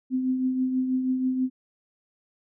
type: tone with tremolo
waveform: sine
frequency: 257.7 Hz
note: C4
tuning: 26 cents flat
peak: -20 dBFS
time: 0.1-1.5 s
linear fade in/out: 50 ms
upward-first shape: triangle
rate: 6.2 Hz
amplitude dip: 50%
effects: none

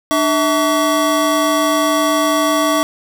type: tone cluster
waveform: square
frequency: 298.7 / 648 / 1137 Hz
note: D4 / E5 / C#6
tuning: +29 / -30 / +44 cents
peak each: -18 dBFS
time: 0.11-2.83 s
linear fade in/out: 0 ms
effects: none

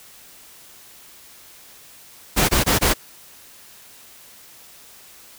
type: noise bursts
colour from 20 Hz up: pink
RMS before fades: -17 dBFS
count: 4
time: 2.36-2.94 s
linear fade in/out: 20 ms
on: 130 ms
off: 20 ms
effects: white hiss -46 dBFS RMS until 5.38 s

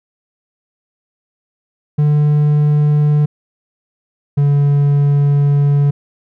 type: tone pair in turn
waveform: triangle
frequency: 148.4 / 143.07 Hz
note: D3 / D3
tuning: +18 / -45 cents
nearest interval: minor second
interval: 63 cents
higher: first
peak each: -7 dBFS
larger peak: neither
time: 1.98-3.26 / 4.37-5.91 s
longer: second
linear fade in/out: 10 ms
effects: none

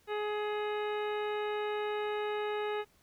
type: harmonic tone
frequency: 419.8 Hz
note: G#4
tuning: 19 cents sharp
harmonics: 1 / 2 / 3 / 4 / 5 / 6 / 7 / 9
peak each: -33 / -39 / -43 / -45 / -47 / -49 / -50 / -52 dBFS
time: 0.07-2.85 s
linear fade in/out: 50 ms
effects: pink hiss -67 dBFS RMS until 3.02 s

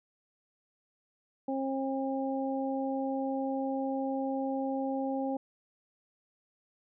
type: harmonic tone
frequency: 268.7 Hz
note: C4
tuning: 46 cents sharp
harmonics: 1 / 2 / 3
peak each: -32 / -35 / -37 dBFS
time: 1.48-5.37 s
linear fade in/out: 5 ms
effects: none

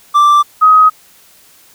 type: tone pair in turn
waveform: triangle / sine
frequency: 1174.7 / 1261.1 Hz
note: D6 / D#6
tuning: 0 / +23 cents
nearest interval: minor second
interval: 123 cents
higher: second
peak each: -3 dBFS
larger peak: neither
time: 0.14-0.43 / 0.61-0.9 s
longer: neither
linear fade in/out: 20 ms
effects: white hiss -45 dBFS RMS until 1.74 s

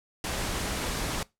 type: noise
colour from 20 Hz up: pink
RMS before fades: -31 dBFS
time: 0.24-1.23 s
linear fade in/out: 2 ms
effects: noise-tail reverb RT60 0.2 s tail -21 dB re dry + low-pass 11000 Hz 12 dB/octave

